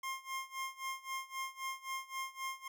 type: tone with tremolo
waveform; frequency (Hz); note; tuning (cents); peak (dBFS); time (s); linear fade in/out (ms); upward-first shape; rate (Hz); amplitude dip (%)
25% pulse; 1063; C6; +27; -33; 0.03-2.68; 5; sine; 3.8; 90
effects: none